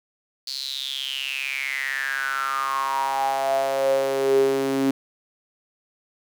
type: tone with high-pass filter sweep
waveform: sawtooth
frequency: 135.6 Hz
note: C#3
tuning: 38 cents flat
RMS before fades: -24 dBFS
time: 0.47-4.91 s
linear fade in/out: 5 ms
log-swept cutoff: 4500 to 290 Hz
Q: 9.7
effects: none